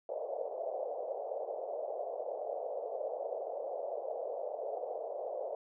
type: band-pass noise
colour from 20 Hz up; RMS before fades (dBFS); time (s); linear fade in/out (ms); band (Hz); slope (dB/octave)
white; -39; 0.09-5.55; 2; 480 to 670; 48
effects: none